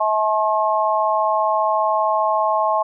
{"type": "harmonic tone", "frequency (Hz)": 214.9, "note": "A3", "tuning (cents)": -41, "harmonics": [3, 4, 5], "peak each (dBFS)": [-20, -20, -20], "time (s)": [0, 2.83], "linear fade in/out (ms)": 10, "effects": []}